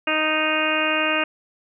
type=harmonic tone; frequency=310.6 Hz; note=D#4; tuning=3 cents flat; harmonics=1 / 2 / 3 / 4 / 5 / 6 / 7 / 8 / 9; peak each=-28 / -26 / -32 / -27 / -27 / -31 / -31 / -25 / -26 dBFS; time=0.07-1.24 s; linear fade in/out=5 ms; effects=none